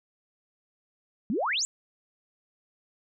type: exponential sweep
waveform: sine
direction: up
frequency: 188 to 7902 Hz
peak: -25 dBFS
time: 1.3-1.65 s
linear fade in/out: 0 ms
effects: none